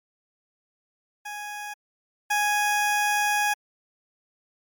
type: tone pair in turn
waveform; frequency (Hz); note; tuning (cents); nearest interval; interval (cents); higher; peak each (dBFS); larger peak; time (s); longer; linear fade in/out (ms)
20% pulse; 830.6 / 830.6; G#5 / G#5; 0 / 0; unison; 0; neither; -28 / -16; second; 1.25-1.74 / 2.3-3.54; second; 10
effects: MP3 96 kbps